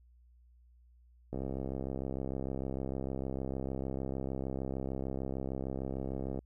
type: click train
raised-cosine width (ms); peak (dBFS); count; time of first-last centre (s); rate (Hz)
2; -24; 338; 1.33-6.39; 66.6
effects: added 60 Hz sine -59 dBFS peak until 6.45 s